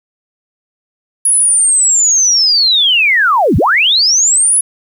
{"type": "linear two-way sweep", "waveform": "sine", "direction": "down then up", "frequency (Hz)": [10548, 61.74, 10548], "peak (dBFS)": -7, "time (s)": [1.25, 4.61], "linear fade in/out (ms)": 5, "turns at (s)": 3.57, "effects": ["7-bit"]}